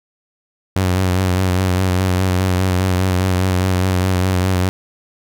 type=tone with vibrato; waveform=sawtooth; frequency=92.5 Hz; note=F#2; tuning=in tune; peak=-10 dBFS; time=0.76-4.69 s; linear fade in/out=0 ms; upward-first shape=sine; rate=4.9 Hz; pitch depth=44 cents each way; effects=none